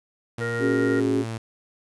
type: tone with pitch glide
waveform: sawtooth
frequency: 116.54 to 112.9 Hz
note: A#2 to A2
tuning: 0 to +45 cents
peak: -25 dBFS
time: 0.38-1.38 s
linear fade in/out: 5 ms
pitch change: -55 cents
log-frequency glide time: 0.66-1.05 s
type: harmonic tone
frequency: 469 Hz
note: A#4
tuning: 11 cents sharp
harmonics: 1 / 3 / 4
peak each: -27 / -32 / -33 dBFS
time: 0.4-1.01 s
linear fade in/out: 20 ms
type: chord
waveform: sine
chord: C# suspended fourth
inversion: none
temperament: equal with one note detuned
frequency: 276.2 / 370 / 415.3 Hz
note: C#4 / F#4 / G#4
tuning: -6 / 0 / 0 cents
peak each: -22 / -26 / -27 dBFS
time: 0.59-1.25 s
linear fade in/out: 50 ms
effects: resampled to 24000 Hz + 9-bit